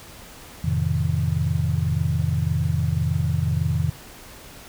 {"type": "chord", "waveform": "sine", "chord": "F dominant seventh", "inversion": "none", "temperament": "just", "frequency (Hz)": [87.31, 109.13, 130.96, 157.15], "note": ["F2", "A2", "C3", "Eb3"], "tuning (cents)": [0, -14, 2, 18], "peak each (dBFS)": [-24, -28, -25, -24], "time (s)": [0.64, 3.9], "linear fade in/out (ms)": 5, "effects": ["pink hiss -43 dBFS RMS until 4.68 s"]}